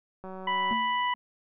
click train, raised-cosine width 1 ms, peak -28 dBFS, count 93, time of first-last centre 0.24-0.729 s, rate 188 Hz
harmonic tone, 987.8 Hz, B5, in tune, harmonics 1 / 2 / 3, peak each -26 / -32 / -36 dBFS, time 0.47-1.14 s, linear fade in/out 5 ms
triangle tone with exponential decay, 224.7 Hz, A3, 37 cents sharp, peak -27 dBFS, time 0.71-1.15 s, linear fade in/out 0 ms, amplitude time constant 94 ms
effects none

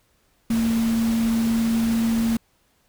sine tone in noise, 227.9 Hz, A#3, 39 cents flat, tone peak -18 dBFS, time 0.5-2.37 s, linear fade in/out 5 ms, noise pink, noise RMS -33 dBFS, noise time 0.5-2.37 s, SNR +12 dB, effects pink hiss -64 dBFS RMS until 2.88 s

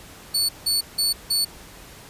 sawtooth tone bursts, 4450 Hz, C#8, 6 cents sharp, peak -16 dBFS, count 4, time 0.34-1.45 s, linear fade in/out 10 ms, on 150 ms, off 170 ms, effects pink hiss -44 dBFS RMS until 2.09 s + resampled to 32000 Hz

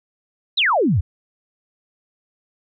sine exponential sweep, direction down, 4201 to 73.42 Hz, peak -14 dBFS, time 0.57-1.01 s, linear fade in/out 10 ms, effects none

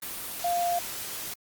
sine tone in noise, 698.5 Hz, F5, in tune, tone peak -24 dBFS, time 0.44-0.79 s, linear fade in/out 5 ms, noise white, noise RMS -36 dBFS, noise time 0.02-1.34 s, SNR +9 dB, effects Opus 32 kbps

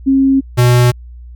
sine / square tone pair in turn, 270 / 122.66 Hz, C#4 / B2, -45 / -11 cents, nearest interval octave + major second, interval 1366 cents, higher first, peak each -7 dBFS, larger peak neither, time 0.06-0.41 / 0.57-0.92 s, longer neither, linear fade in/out 20 ms, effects added 60 Hz sine -30 dBFS peak until 1.35 s

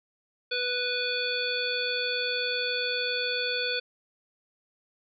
harmonic tone, 493.7 Hz, B4, 1 cent flat, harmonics 1 / 3 / 5 / 7 / 9, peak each -33 / -33 / -33 / -33 / -33 dBFS, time 0.51-3.8 s, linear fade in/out 10 ms, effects none

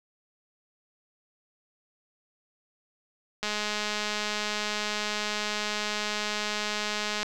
click train, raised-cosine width 0.2 ms, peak -13 dBFS, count 799, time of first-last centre 3.43-7.23 s, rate 210 Hz, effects none

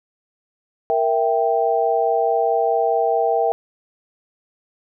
sine chord, E diminished, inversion second, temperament equal, 466.2 / 659.3 / 784 Hz, Bb4 / E5 / G5, 0 / 0 / 0 cents, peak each -20 dBFS, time 0.9-3.52 s, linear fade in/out 0 ms, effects none

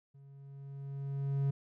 triangle tone with level ramp, 138.6 Hz, C#3, in tune, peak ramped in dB -52 to -25 dBFS, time 0.14-1.51 s, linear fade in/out 10 ms, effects none

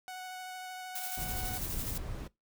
sawtooth tone with vibrato, 740 Hz, F#5, in tune, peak -37 dBFS, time 0.08-1.58 s, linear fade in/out 0 ms, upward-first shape sine, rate 13 Hz, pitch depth 10 cents each way
blue noise with tremolo, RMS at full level -38 dBFS, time 0.95-1.98 s, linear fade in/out 5 ms, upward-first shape square, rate 12 Hz, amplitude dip 35%
brown noise, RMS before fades -39 dBFS, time 1.17-2.28 s, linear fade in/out 10 ms
effects noise-tail reverb RT60 0.2 s tail -22 dB re dry

